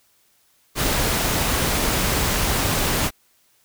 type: noise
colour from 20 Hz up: pink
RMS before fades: -21 dBFS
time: 0.75-3.11 s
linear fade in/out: 50 ms
effects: white hiss -61 dBFS RMS until 3.64 s